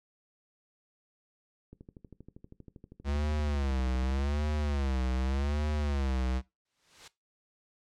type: click train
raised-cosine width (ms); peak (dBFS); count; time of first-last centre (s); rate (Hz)
3; -35; 32; 1.73-4.19; 12.6
type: tone with vibrato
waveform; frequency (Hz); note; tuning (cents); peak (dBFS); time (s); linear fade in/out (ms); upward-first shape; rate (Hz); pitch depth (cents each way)
square; 69.3; C#2; 0; -29; 3.04-6.42; 50; sine; 0.85; 150
type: noise with exponential growth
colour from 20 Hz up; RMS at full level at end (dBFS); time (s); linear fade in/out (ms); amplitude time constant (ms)
white; -44; 6.65-7.08; 5; 92
effects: noise-tail reverb RT60 0.2 s tail -18 dB re dry + low-pass 6000 Hz 12 dB/octave